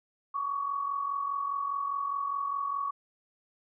sine tone pair together, 1118 / 1162.9 Hz, C#6 / D6, +14 / -17 cents, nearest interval minor second, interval 69 cents, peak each -30 / -37 dBFS, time 0.34-2.91 s, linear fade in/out 10 ms, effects none

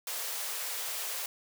white high-pass noise, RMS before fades -36 dBFS, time 0.07-1.26 s, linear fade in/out 2 ms, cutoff 410 Hz, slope 96 dB/octave, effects none

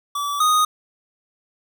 square tone pair in turn, 1153 / 1242.2 Hz, D6 / D#6, -32 / -3 cents, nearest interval minor second, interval 129 cents, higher second, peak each -23 / -15 dBFS, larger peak second, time 0.15-0.4 / 0.4-0.65 s, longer neither, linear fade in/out 5 ms, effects none

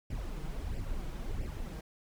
brown noise with flanger, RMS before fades -37 dBFS, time 0.1-1.81 s, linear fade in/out 5 ms, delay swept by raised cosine 0.38 to 6.38 ms, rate 1.5 Hz, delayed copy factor +0.7, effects none

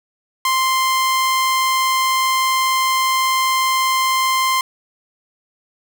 sawtooth tone, 1046.5 Hz, C6, in tune, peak -11 dBFS, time 0.45-4.61 s, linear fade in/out 2 ms, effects none

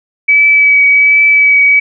sine tone with vibrato, 2286 Hz, D7, 47 cents flat, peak -4 dBFS, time 0.28-1.8 s, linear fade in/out 10 ms, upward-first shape triangle, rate 1.3 Hz, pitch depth 18 cents each way, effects none

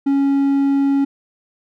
triangle tone, 277.2 Hz, C#4, in tune, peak -11 dBFS, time 0.06-1.05 s, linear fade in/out 10 ms, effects none

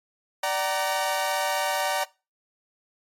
sawtooth chord, D augmented, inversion none, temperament equal with one note detuned, 587.3 / 757.7 / 932.3 Hz, D5 / F#5 / A#5, 0 / +41 / 0 cents, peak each -25 dBFS, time 0.43-2.04 s, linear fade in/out 5 ms, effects noise-tail reverb RT60 0.3 s tail -22 dB re dry + AAC 48 kbps

